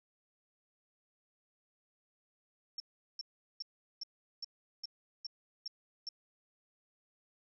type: tone bursts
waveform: sine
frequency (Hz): 5440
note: F8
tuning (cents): -46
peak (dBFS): -38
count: 9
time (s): 2.78-6.089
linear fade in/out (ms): 2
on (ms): 21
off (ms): 390
effects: none